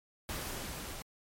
pink noise with level ramp, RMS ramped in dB -38 to -44 dBFS, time 0.29-1.02 s, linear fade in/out 0 ms, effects MP3 64 kbps

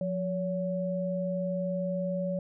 sine tone pair together, 178 / 565.1 Hz, F3 / C#5, +33 / +33 cents, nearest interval octave + minor sixth, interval 2000 cents, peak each -31 / -31 dBFS, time 0.01-2.39 s, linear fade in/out 2 ms, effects none

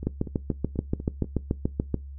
two click trains, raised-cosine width 3 ms, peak -11 / -22 dBFS, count 14 / 6, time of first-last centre 0.07-1.943 / 0.03-1.244 s, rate 6.94 / 4.12 Hz, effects noise-tail reverb RT60 0.2 s tail -21 dB re dry + added 69 Hz sine -37 dBFS peak until 2.18 s

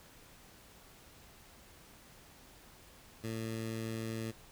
15% pulse tone with notch filter, 112.5 Hz, A2, 39 cents sharp, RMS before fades -39 dBFS, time 3.23-4.32 s, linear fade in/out 20 ms, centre 1000 Hz, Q 1.7, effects pink hiss -58 dBFS RMS until 4.51 s

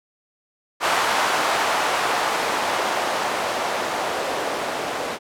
violet noise with low-pass filter sweep, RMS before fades -23 dBFS, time 0.8-5.19 s, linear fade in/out 50 ms, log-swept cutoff 960 to 570 Hz, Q 1.2, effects none

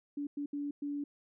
sine tone bursts at uneven times, 287.9 Hz, D4, 34 cents flat, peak -34 dBFS, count 4, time 0.17-0.27 / 0.37-0.46 / 0.53-0.71 / 0.82-1.04 s, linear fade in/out 5 ms, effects none

